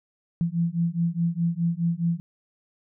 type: beating tone pair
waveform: sine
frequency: 166.9 / 171.7 Hz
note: E3 / F3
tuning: +22 / -29 cents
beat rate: 4.8 Hz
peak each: -25 dBFS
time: 0.41-2.2 s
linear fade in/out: 0 ms
effects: none